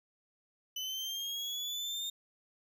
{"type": "linear sweep", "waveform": "35% pulse", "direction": "up", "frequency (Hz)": [3000, 3655], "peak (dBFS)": -34, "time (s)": [0.76, 2.1], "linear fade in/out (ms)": 5, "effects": []}